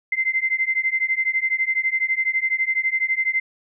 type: beating tone pair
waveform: sine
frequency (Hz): 2071 / 2083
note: C7 / C7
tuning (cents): -18 / -8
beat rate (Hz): 12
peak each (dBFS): -22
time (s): 0.12-3.4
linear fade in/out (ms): 5
effects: none